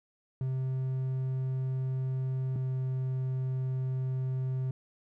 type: tone pair in turn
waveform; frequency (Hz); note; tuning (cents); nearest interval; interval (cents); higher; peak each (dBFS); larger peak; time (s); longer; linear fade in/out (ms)
triangle; 130.81 / 130.15; C3 / C3; 0 / -9; unison; 9; first; -27; neither; 0.41-2.56 / 2.56-4.71; neither; 2
effects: none